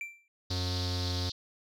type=tone with exponential decay; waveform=triangle; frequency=2349 Hz; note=D7; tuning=in tune; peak=-31 dBFS; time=0.01-0.28 s; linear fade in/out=1 ms; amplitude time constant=58 ms
type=band-pass noise; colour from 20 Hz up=white; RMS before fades=-39 dBFS; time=0.5-1.32 s; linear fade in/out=5 ms; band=3600 to 5000 Hz; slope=48 dB/octave
type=tone with pitch glide; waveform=45% pulse; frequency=90.6 to 89.66 Hz; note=F#2 to F2; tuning=-36 to +46 cents; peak=-31 dBFS; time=0.5-1.3 s; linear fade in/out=10 ms; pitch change=-18 cents; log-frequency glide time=0.6-1.02 s
effects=none

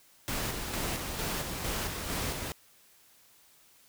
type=noise with tremolo; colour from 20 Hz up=pink; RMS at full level=-33 dBFS; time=0.28-2.52 s; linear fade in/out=0 ms; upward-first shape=square; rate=2.2 Hz; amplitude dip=35%; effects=white hiss -61 dBFS RMS until 3.88 s

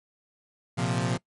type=chord; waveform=sawtooth; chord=Bb suspended second; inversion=none; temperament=equal; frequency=116.54 / 130.81 / 174.61 Hz; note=Bb2 / C3 / F3; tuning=0 / 0 / 0 cents; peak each=-25 dBFS; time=0.77-1.18 s; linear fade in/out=20 ms; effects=noise-tail reverb RT60 0.1 s tail -22 dB re dry + MP3 48 kbps

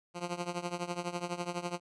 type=tone with tremolo; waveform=10% pulse; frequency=175.2 Hz; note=F3; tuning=6 cents sharp; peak=-23 dBFS; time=0.14-1.8 s; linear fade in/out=50 ms; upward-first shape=triangle; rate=12 Hz; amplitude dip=90%; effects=resampled to 22050 Hz

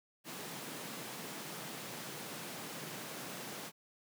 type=high-pass noise; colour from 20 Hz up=pink; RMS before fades=-45 dBFS; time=0.24-3.72 s; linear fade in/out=50 ms; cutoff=130 Hz; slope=48 dB/octave; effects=none

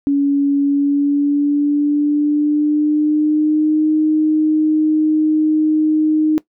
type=tone with pitch glide; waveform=sine; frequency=282 to 309.3 Hz; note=C#4 to D#4; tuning=+30 to -10 cents; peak=-11 dBFS; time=0.07-6.38 s; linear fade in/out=0 ms; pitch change=+160 cents; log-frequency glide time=0.62-3.9 s; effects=noise-tail reverb RT60 0.1 s tail -18 dB re dry

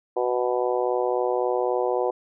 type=harmonic tone; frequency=123.7 Hz; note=B2; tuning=3 cents sharp; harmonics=3 / 4 / 5 / 6 / 7 / 8; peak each=-26 / -25 / -30 / -29 / -33 / -34 dBFS; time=0.16-2.11 s; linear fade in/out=10 ms; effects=none

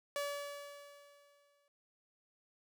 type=tone with exponential decay; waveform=sawtooth; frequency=573 Hz; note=D5; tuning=43 cents flat; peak=-31 dBFS; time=0.16-1.68 s; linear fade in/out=1 ms; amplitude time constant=330 ms; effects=none

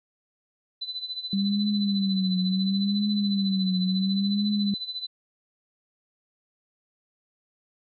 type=tone with tremolo; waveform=sine; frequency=4008 Hz; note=B7; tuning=25 cents sharp; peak=-28 dBFS; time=0.81-5.07 s; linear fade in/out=10 ms; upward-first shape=sine; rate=14 Hz; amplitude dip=75%
type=tone with vibrato; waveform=sine; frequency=196 Hz; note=G3; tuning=in tune; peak=-22 dBFS; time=1.33-4.74 s; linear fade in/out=2 ms; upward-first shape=triangle; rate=0.71 Hz; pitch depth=110 cents each way
effects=none

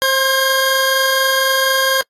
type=tone pair together; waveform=20% pulse; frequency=530 / 1614.1 Hz; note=C5 / G#6; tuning=+22 / -50 cents; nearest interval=octave + perfect fifth; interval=1928 cents; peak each=-11 dBFS; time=0.02-2.01 s; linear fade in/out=0 ms; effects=noise-tail reverb RT60 0.1 s tail -25 dB re dry + AAC 48 kbps

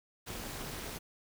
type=noise with amplitude modulation; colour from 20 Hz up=pink; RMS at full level=-38 dBFS; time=0.26-0.99 s; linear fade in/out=20 ms; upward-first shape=sine; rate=270 Hz; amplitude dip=85%; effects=none

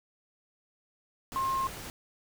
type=tone in noise; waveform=sine; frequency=1065 Hz; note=C6; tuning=30 cents sharp; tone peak=-27 dBFS; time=1.36-1.67 s; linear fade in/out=0 ms; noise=pink; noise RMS=-42 dBFS; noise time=1.32-1.9 s; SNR=+12 dB; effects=none

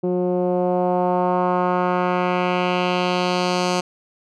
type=tone with low-pass filter sweep; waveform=10% pulse; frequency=180 Hz; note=F#3; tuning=47 cents flat; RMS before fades=-20 dBFS; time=0.03-3.81 s; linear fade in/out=10 ms; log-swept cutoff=380 to 6200 Hz; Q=1.6; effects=none

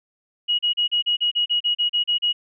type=tone bursts; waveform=sine; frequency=2900 Hz; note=F#7; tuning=35 cents flat; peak=-17 dBFS; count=13; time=0.48-2.33 s; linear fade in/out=20 ms; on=110 ms; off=35 ms; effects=none

